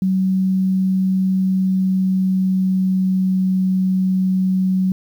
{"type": "tone with pitch glide", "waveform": "sine", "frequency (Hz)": [188.7, 187.29], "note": ["F#3", "F#3"], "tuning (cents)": [34, 21], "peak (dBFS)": -14, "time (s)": [0.02, 4.92], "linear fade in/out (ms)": 2, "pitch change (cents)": -13, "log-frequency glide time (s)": [1.36, 3.57], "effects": ["8-bit"]}